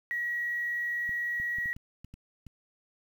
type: tone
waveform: sine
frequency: 1912 Hz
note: A#6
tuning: 43 cents sharp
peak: -29 dBFS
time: 0.11-1.73 s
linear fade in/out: 0 ms
type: clicks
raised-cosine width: 5 ms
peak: -34 dBFS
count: 8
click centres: 1.093 / 1.4 / 1.585 / 1.658 / 1.765 / 2.046 / 2.14 / 2.467 s
effects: 9-bit